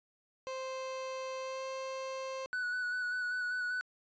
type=tone with pitch glide; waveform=30% pulse; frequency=523.3 to 528.2 Hz; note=C5 to C5; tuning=0 to +16 cents; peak=-35 dBFS; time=0.47-2.46 s; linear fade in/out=0 ms; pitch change=+16 cents; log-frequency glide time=1.4-1.64 s
type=tone with vibrato; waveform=triangle; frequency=1480 Hz; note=F#6; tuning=in tune; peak=-31 dBFS; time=2.53-3.81 s; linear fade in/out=0 ms; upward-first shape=square; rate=5.1 Hz; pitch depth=17 cents each way
effects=resampled to 16000 Hz